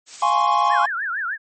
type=noise with tremolo; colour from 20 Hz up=blue; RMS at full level=-32 dBFS; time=0.06-0.75 s; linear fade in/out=50 ms; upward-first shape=square; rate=15 Hz; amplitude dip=25%
type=chord; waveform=triangle; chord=Db major seventh; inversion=first; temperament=equal; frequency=698.5 / 830.6 / 1046.5 / 1108.7 Hz; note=F5 / Ab5 / C6 / Db6; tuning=0 / 0 / 0 / 0 cents; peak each=-22 / -18 / -18 / -18 dBFS; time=0.22-0.86 s; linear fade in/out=5 ms
type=tone with vibrato; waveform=sine; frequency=1558 Hz; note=G6; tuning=11 cents flat; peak=-22 dBFS; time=0.69-1.38 s; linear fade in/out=50 ms; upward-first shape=triangle; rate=6.5 Hz; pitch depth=290 cents each way
effects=low-pass 12000 Hz 12 dB/octave + MP3 32 kbps